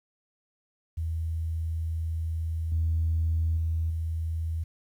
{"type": "tone with level steps", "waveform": "sine", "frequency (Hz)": 81.3, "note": "E2", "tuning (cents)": -23, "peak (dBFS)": [-27, -22, -24, -27], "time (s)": [0.97, 4.64], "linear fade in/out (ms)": 10, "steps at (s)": [2.72, 3.57, 3.9], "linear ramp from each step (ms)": 2, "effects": ["tanh soft clip ceiling -18 dBFS", "10-bit"]}